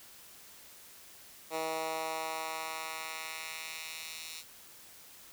10% pulse tone with high-pass filter sweep, 160 Hz, D#3, 49 cents sharp, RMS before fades -39 dBFS, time 1.5-4.44 s, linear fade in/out 50 ms, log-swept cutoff 480 to 3800 Hz, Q 1.1, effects white hiss -54 dBFS RMS until 5.32 s

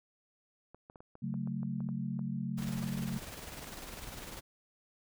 clicks, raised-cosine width 1 ms, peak -37 dBFS, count 11, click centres 0.746 / 0.899 / 0.958 / 1.005 / 1.154 / 1.341 / 1.474 / 1.631 / 1.805 / 1.889 / 2.192 s
sine chord, F# minor, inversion second, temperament just, 138.75 / 185 / 222 Hz, C#3 / F#3 / A3, +2 / 0 / +16 cents, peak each -38 dBFS, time 1.22-3.19 s, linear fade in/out 10 ms
pink noise with tremolo, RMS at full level -44 dBFS, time 2.57-4.41 s, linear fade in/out 20 ms, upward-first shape square, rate 20 Hz, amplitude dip 40%
effects none

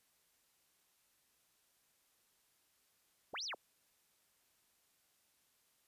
sine linear two-way sweep, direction up then down, 38.39 to 6100 to 140.2 Hz, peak -40 dBFS, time 3.33-3.55 s, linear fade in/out 10 ms, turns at 3.44 s, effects white hiss -75 dBFS RMS until 5.87 s + resampled to 32000 Hz

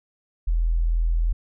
sine tone, 41.48 Hz, E1, 12 cents sharp, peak -18 dBFS, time 0.47-1.33 s, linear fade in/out 10 ms, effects none

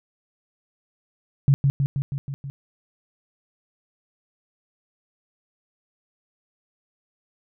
sine tone with echo, 138.59 Hz, C#3, in tune, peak -12 dBFS, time 1.48-1.54 s, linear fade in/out 0 ms, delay 160 ms, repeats 6, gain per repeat -3 dB, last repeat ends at 2.5 s, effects none

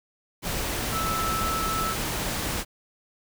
sine tone in noise, 1313 Hz, E6, 7 cents flat, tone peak -27 dBFS, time 0.91-1.96 s, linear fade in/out 50 ms, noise pink, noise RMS -29 dBFS, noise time 0.42-2.65 s, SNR -1 dB, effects none

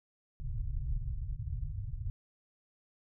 pink low-pass noise, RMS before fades -36 dBFS, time 0.4-2.1 s, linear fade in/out 0 ms, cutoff 140 Hz, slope 96 dB/octave, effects none

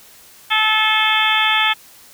harmonic tone with a mistuned harmonic, 434.2 Hz, A4, 23 cents flat, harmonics 2 / 3 / 4 / 5 / 6 / 7 / 8, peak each -21 / -21 / -21 / -21 / -21 / -21 / -21 dBFS, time 0.5-1.74 s, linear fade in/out 20 ms, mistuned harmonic 7, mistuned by +60 cents, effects white hiss -45 dBFS RMS until 2.13 s

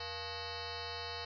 sine tone with frequency modulation, 1864.7 Hz, A#6, in tune, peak -39 dBFS, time 0-1.25 s, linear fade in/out 5 ms, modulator 390 Hz, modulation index 7.6, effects none

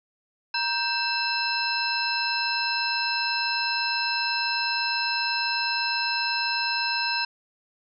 sine tone cluster, 944 / 1566 / 2657 / 4096 / 5220 Hz, A#5 / G6 / E7 / C8 / E8, +22 / -2 / +13 / -38 / -18 cents, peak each -30 dBFS, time 0.54-7.25 s, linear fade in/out 5 ms, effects none

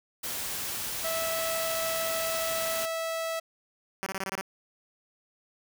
white noise, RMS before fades -34 dBFS, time 0.23-2.86 s, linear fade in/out 10 ms
sawtooth tone, 654 Hz, E5, 14 cents flat, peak -26 dBFS, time 1.04-3.4 s, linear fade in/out 10 ms
5% pulse tone bursts, 192.5 Hz, G3, 31 cents flat, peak -20 dBFS, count 7, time 4.03-4.411 s, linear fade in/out 0 ms, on 33 ms, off 25 ms
effects none

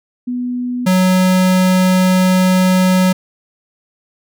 sine / square tone pair in turn, 246.9 / 184.97 Hz, B3 / F#3, 0 / 0 cents, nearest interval perfect fourth, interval 500 cents, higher first, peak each -17 / -10 dBFS, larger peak second, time 0.27-0.86 / 0.86-3.13 s, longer second, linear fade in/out 10 ms, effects none

